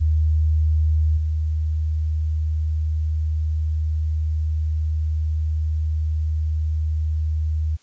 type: tone with level steps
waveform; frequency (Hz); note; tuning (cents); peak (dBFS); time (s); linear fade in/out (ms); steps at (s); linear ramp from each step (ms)
sine; 77.78; D#2; 0; -15 / -19; 0-7.77; 20; 1.17; 5
effects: white hiss -58 dBFS RMS until 7.82 s + resampled to 16000 Hz